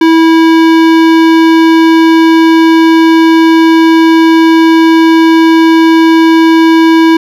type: tone with hard clipping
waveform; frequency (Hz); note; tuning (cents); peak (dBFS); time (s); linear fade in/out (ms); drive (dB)
sine; 326; E4; -19; -4; 0.01-7.17; 5; 18
effects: none